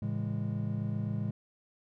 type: chord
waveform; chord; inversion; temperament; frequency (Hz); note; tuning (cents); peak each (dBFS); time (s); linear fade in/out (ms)
triangle; A major seventh; none; just; 110 / 137.5 / 165 / 206.2; A2 / C#3 / E3 / G#3; 0 / -14 / +2 / -12; -32 / -36 / -38 / -34; 0.02-1.31; 5
effects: none